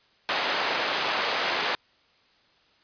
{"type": "band-pass noise", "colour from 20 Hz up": "pink", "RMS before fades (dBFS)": -27, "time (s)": [0.29, 1.75], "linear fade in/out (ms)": 0, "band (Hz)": [610, 4600], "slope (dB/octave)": 12, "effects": ["white hiss -62 dBFS RMS until 2.83 s", "resampled to 11025 Hz"]}